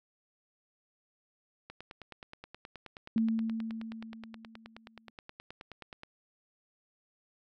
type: click train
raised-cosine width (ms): 0.3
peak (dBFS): -29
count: 42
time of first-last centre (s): 1.7-6.034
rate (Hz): 9.46
type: tone with exponential decay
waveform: sine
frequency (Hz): 224.2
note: A3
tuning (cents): +33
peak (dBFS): -24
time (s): 3.16-5.1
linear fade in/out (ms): 2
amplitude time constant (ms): 420
effects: none